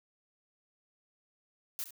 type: noise with echo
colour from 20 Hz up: blue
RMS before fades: -37 dBFS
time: 1.79-1.84 s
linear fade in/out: 0 ms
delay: 67 ms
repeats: 1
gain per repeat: -13 dB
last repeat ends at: 1.907 s
effects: none

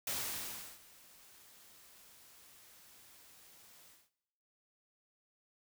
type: noise with ADSR envelope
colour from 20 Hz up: white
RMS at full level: -37 dBFS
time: 0.07-4.1 s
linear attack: 3 ms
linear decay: 710 ms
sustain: -23 dB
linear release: 220 ms
effects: noise-tail reverb RT60 1.0 s tail -20 dB re dry

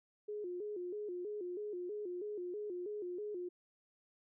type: tone with vibrato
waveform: sine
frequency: 386.4 Hz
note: G4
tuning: 25 cents flat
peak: -39 dBFS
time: 0.28-3.49 s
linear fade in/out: 10 ms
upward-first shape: square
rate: 3.1 Hz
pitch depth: 140 cents each way
effects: none

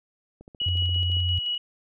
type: click train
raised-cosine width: 2 ms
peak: -32 dBFS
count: 12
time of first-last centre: 0.41-1.169 s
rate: 14.5 Hz
type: tone with tremolo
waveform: sine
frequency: 2919 Hz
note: F#7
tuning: 24 cents flat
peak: -24 dBFS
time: 0.6-1.58 s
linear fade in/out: 5 ms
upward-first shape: square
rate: 5.8 Hz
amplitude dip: 30%
type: tone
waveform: sine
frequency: 89 Hz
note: F2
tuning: 33 cents sharp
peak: -23 dBFS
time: 0.66-1.39 s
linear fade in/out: 5 ms
effects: none

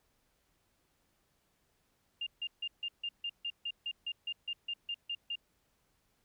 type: tone bursts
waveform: sine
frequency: 2806 Hz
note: F7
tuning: 8 cents sharp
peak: -34 dBFS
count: 16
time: 2.21-5.356 s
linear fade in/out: 5 ms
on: 56 ms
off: 150 ms
effects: pink hiss -75 dBFS RMS until 6.24 s

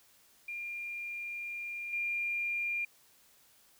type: tone with level steps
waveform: sine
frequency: 2400 Hz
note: D7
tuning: 37 cents sharp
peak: -37 / -31 dBFS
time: 0.48-2.85 s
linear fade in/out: 5 ms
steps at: 1.93 s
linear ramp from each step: 2 ms
effects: white hiss -64 dBFS RMS until 3.79 s

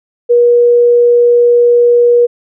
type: tone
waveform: sine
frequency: 479.8 Hz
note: A#4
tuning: 50 cents sharp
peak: -4 dBFS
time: 0.29-2.27 s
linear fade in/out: 20 ms
effects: none

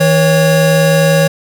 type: tone pair together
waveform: square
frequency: 160.9 / 552.3 Hz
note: E3 / C#5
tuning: -42 / -6 cents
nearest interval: octave + major sixth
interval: 2136 cents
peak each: -11 dBFS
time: 0-1.28 s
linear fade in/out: 10 ms
effects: none

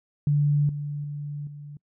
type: tone with level steps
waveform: sine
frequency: 145.9 Hz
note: D3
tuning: 11 cents flat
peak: -18 / -28 / -30 / -37 dBFS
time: 0.27-1.77 s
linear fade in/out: 2 ms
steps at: 0.69 / 1.04 / 1.47 s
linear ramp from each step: 2 ms
effects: noise-tail reverb RT60 0.1 s tail -26 dB re dry

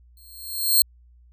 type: tone with exponential growth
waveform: 5% pulse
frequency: 4234 Hz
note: C8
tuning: 20 cents sharp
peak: -5 dBFS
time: 0.17-0.82 s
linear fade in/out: 2 ms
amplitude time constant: 140 ms
effects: added 60 Hz sine -50 dBFS peak until 1.32 s

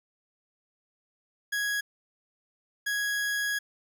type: tone pair in turn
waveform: 40% pulse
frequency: 1661.2 / 1661.2 Hz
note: G#6 / G#6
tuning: 0 / 0 cents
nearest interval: unison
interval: 0 cents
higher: neither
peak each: -26 dBFS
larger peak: neither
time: 1.52-1.81 / 2.86-3.59 s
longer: second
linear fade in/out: 10 ms
effects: none

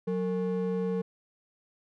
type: ring-modulated tone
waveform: triangle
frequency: 319.7 Hz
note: D#4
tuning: 47 cents sharp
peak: -22 dBFS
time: 0.07-1.02 s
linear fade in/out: 10 ms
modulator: 136 Hz
effects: none

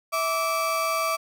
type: tone pair together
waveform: 35% pulse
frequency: 651.2 / 1161 Hz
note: E5 / D6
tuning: -21 / -20 cents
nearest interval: minor seventh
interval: 1001 cents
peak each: -26 / -23 dBFS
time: 0.12-1.17 s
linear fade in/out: 20 ms
effects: none

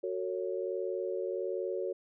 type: chord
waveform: sine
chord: F# minor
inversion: none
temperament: equal with one note detuned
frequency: 370 / 451.3 / 554.4 Hz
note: F#4 / A4 / C#5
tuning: 0 / +44 / 0 cents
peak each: -35 / -37 / -37 dBFS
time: 0.03-1.93 s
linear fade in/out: 10 ms
effects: none

